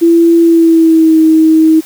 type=tone with pitch glide; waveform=sine; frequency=335.6 to 317.9 Hz; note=E4 to D#4; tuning=+31 to +37 cents; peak=-3 dBFS; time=0.01-1.81 s; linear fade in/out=20 ms; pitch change=-94 cents; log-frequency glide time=0.4-1.18 s; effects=white hiss -34 dBFS RMS until 1.85 s